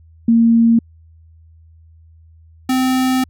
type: tone pair in turn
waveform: sine / square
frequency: 230.2 / 258.4 Hz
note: A#3 / C4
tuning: -22 / -21 cents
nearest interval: major second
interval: 201 cents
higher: second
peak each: -8 / -14 dBFS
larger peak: first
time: 0.28-0.79 / 2.69-3.24 s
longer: second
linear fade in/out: 5 ms
effects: added 81 Hz sine -43 dBFS peak until 3.29 s